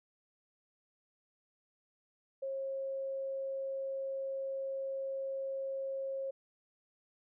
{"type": "tone", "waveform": "sine", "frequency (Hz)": 540, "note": "C#5", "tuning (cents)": -45, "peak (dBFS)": -35, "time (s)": [2.42, 6.31], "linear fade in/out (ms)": 10, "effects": []}